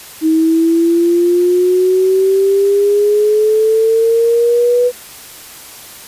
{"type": "exponential sweep", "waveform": "sine", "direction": "up", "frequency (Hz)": [315.9, 493.9], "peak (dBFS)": -8, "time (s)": [0.21, 4.92], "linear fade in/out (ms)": 50, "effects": ["white hiss -34 dBFS RMS until 6.07 s", "resampled to 32000 Hz"]}